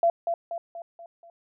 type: tone with echo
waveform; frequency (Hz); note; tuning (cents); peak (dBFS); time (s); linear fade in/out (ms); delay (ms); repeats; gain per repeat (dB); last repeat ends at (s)
sine; 679; F5; -49; -17; 0.03-0.1; 2; 240; 5; -6; 1.3
effects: none